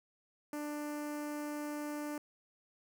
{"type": "tone with notch filter", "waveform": "sawtooth", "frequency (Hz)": 296, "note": "D4", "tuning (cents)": 14, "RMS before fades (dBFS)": -40, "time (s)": [0.53, 2.18], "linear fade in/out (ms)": 2, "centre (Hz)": 3600, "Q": 0.91, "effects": []}